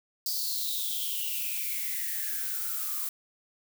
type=noise with high-pass filter sweep; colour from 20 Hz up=violet; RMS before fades=-32 dBFS; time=0.26-3.09 s; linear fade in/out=2 ms; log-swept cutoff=4800 to 1100 Hz; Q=9.6; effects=none